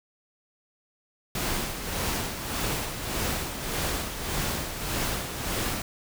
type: noise with tremolo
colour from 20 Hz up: pink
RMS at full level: -28 dBFS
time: 1.35-5.82 s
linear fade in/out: 2 ms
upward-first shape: sine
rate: 1.7 Hz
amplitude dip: 55%
effects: none